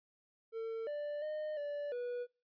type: tone with pitch steps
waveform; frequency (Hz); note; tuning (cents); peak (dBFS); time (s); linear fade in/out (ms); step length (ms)
triangle; 450.9 / 588 / 612 / 581 / 487.6; A4 / D5 / D#5 / D5 / B4; +42 / +2 / -29 / -19 / -22; -35; 0.52-2.27; 50; 350
effects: noise-tail reverb RT60 0.3 s tail -23 dB re dry + resampled to 11025 Hz